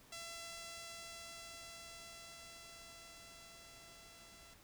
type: tone with level ramp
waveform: 5% pulse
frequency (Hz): 673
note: E5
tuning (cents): +36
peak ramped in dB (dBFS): -35 to -48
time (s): 0.12-4.54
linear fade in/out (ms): 5
effects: pink hiss -63 dBFS RMS until 4.63 s